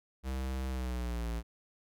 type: tone with pitch glide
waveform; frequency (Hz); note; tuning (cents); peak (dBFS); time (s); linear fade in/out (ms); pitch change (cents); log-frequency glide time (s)
square; 65.41 to 57.27; C2 to A#1; 0 to -30; -34; 0.23-1.43; 50; -230; 0.69-1.28
effects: none